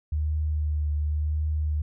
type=tone with vibrato; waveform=sine; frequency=75.6 Hz; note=D#2; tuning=49 cents flat; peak=-23 dBFS; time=0.12-1.82 s; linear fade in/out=5 ms; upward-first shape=triangle; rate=0.92 Hz; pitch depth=30 cents each way; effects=none